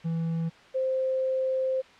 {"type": "tone pair in turn", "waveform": ["triangle", "sine"], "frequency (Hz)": [164.81, 523.2], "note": ["E3", "C5"], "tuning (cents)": [0, 0], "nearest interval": "octave + minor sixth", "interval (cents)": 2000, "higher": "second", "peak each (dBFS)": -24, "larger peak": "neither", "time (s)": [[0.04, 0.5], [0.74, 1.82]], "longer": "second", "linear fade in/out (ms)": 20, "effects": ["white hiss -52 dBFS RMS until 1.99 s", "low-pass 3000 Hz 12 dB/octave"]}